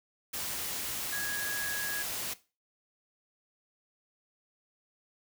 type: tone in noise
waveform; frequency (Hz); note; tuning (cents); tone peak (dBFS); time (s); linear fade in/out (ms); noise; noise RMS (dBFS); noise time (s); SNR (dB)
sine; 1661.2; G#6; 0; -34; 1.12-2.03; 10; white; -36; 0.33-2.34; -1
effects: noise-tail reverb RT60 0.3 s tail -17 dB re dry